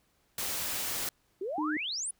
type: noise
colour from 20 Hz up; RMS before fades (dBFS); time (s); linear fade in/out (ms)
white; -34; 0.38-1.09; 2
type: exponential sweep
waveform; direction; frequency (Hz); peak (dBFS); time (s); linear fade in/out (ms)
sine; up; 353.9 to 10300; -32; 1.41-2.11; 5
type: tone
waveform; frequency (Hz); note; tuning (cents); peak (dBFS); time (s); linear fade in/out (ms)
sine; 305.6; D#4; -31; -30; 1.58-1.77; 2
effects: pink hiss -71 dBFS RMS until 2.19 s